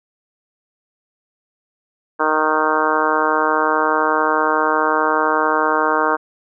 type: harmonic tone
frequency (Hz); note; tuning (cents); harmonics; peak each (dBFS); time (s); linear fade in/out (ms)
155.2; D#3; -4; 2 / 3 / 4 / 5 / 6 / 7 / 8 / 9 / 10; -25 / -22 / -24 / -25 / -21 / -21 / -23 / -24 / -24; 2.19-6.17; 20
effects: none